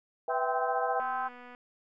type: chord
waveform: sine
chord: E minor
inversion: second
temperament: just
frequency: 494.4 / 659.3 / 791.1 Hz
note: B4 / E5 / G5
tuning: +2 / 0 / +16 cents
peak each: -34 dBFS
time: 0.28-1 s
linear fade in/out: 2 ms
type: harmonic tone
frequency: 258.8 Hz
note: C4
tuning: 19 cents flat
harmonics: 3 / 4 / 5 / 6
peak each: -33 / -35 / -37 / -39 dBFS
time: 0.29-1.29 s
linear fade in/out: 20 ms
type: click train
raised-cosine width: 0.5 ms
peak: -35 dBFS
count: 136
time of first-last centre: 1-1.549 s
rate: 246 Hz
effects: none